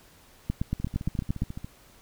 two click trains, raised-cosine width 5 ms, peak -14 / -23 dBFS, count 9 / 13, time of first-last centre 0.5-1.421 / 0.8-1.645 s, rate 8.69 / 14.2 Hz, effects pink hiss -56 dBFS RMS until 2.01 s

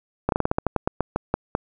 slowing click train, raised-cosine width 1 ms, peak -6 dBFS, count 14, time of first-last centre 0.29-1.551 s, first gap 32 ms, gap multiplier 1.17, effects none

